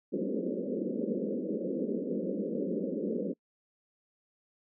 pink band-pass noise, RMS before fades -33 dBFS, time 0.12-3.34 s, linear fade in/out 20 ms, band 180 to 550 Hz, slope 96 dB/octave, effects noise-tail reverb RT60 0.1 s tail -26 dB re dry

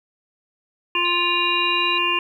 harmonic tone, 349.2 Hz, F4, in tune, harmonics 1 / 3 / 5 / 7 / 8, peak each -29 / -23 / -33 / -24 / -21 dBFS, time 0.95-2.19 s, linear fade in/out 2 ms
sine tone with pitch glide, 3849 to 3900 Hz, B7 to B7, -45 to -23 cents, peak -28 dBFS, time 1.05-1.98 s, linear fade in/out 2 ms, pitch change +22 cents, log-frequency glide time 1.55-1.83 s
effects 9-bit

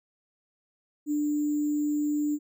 sine tone with sample-and-hold, 296.2 Hz, D4, 15 cents sharp, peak -24 dBFS, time 1.06-2.39 s, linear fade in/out 50 ms, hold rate 7350 Hz, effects none

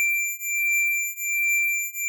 square beating tone pair, 2355 / 2356.3 Hz, D7 / D7, +4 / +5 cents, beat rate 1.3 Hz, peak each -26 / -25 dBFS, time 0-2.08 s, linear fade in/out 0 ms, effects none

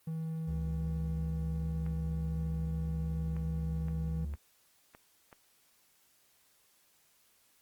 triangle tone, 161.1 Hz, E3, 39 cents flat, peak -32 dBFS, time 0.07-4.25 s, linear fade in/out 5 ms
triangle tone with vibrato, 71.7 Hz, D2, 41 cents flat, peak -33 dBFS, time 0.47-4.36 s, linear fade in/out 20 ms, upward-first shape triangle, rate 2.7 Hz, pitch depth 15 cents each way
clicks, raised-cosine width 0.5 ms, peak -36 dBFS, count 6, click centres 1.864 / 3.366 / 3.884 / 4.338 / 4.949 / 5.328 s
effects white hiss -68 dBFS RMS until 7.61 s + Opus 32 kbps

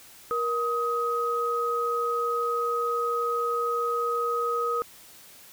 sine tone pair together, 472.6 / 1260 Hz, A#4 / D#6, +24 / +21 cents, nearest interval octave + perfect fourth, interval 1697 cents, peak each -28 / -26 dBFS, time 0.31-4.82 s, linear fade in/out 0 ms, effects white hiss -50 dBFS RMS until 5.52 s

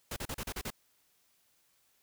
pink noise bursts, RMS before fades -38 dBFS, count 7, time 0.11-0.704 s, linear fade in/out 5 ms, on 54 ms, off 36 ms, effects white hiss -71 dBFS RMS until 2.02 s

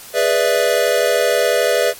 square chord, E dominant seventh, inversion first, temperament equal, 415.3 / 493.9 / 587.3 / 659.3 Hz, G#4 / B4 / D5 / E5, 0 / 0 / 0 / 0 cents, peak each -22 / -18 / -19 / -20 dBFS, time 0.13-1.94 s, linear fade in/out 50 ms, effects white hiss -37 dBFS RMS until 1.99 s + MP3 64 kbps

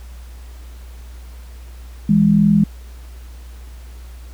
sine tone pair together, 163.4 / 205.9 Hz, E3 / G#3, -15 / -15 cents, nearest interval major third, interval 400 cents, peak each -15 / -11 dBFS, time 2.09-2.64 s, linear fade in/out 5 ms, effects added 60 Hz sine -33 dBFS peak until 4.33 s + pink hiss -48 dBFS RMS until 4.33 s

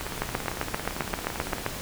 two click trains, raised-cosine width 0.5 ms, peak -18 / -10 dBFS, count 29 / 12, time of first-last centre 0.01-1.583 / 0.22-1.664 s, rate 17.8 / 7.62 Hz, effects pink hiss -36 dBFS RMS until 1.81 s

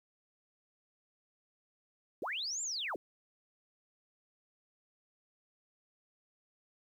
sine linear two-way sweep, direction up then down, 244.5 to 7510 to 244.5 Hz, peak -35 dBFS, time 2.22-2.96 s, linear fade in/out 2 ms, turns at 2.62 s, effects 11-bit

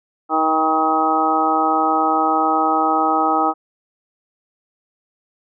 harmonic tone with a mistuned harmonic, 158.4 Hz, D#3, 31 cents sharp, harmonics 2 / 3 / 4 / 5 / 6 / 7 / 8, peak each -22 / -27 / -27 / -18 / -26 / -27 / -19 dBFS, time 0.29-3.54 s, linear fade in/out 50 ms, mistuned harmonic 6, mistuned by +20 cents, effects none

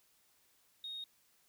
sine tone, 3729 Hz, A#7, in tune, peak -40 dBFS, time 0.84-1.04 s, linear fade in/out 2 ms, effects tanh soft clip ceiling -37 dBFS + white hiss -71 dBFS RMS until 1.48 s

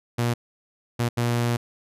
sawtooth tone bursts at uneven times, 119.3 Hz, A#2, 41 cents sharp, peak -17 dBFS, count 3, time 0.18-0.34 / 0.99-1.09 / 1.17-1.57 s, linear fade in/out 10 ms, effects resampled to 32000 Hz

